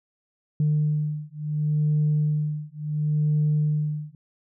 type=beating tone pair; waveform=sine; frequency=150.5 / 151.21 Hz; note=D3 / D#3; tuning=+43 / -49 cents; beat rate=0.71 Hz; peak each=-23 / -23 dBFS; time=0.6-4.15 s; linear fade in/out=2 ms; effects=tanh soft clip ceiling -15 dBFS